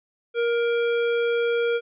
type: tone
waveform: square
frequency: 470 Hz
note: A#4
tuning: 14 cents sharp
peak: -21 dBFS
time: 0.34-1.81 s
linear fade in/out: 50 ms
effects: resampled to 8000 Hz